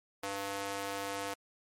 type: tone with high-pass filter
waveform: square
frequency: 99.3 Hz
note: G2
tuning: 23 cents sharp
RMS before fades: -38 dBFS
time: 0.23-1.34 s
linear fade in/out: 5 ms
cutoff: 530 Hz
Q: 0.93
effects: MP3 64 kbps